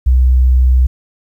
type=tone; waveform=sine; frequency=63.4 Hz; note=B1; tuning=46 cents sharp; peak=-6 dBFS; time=0.06-0.87 s; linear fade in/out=10 ms; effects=8-bit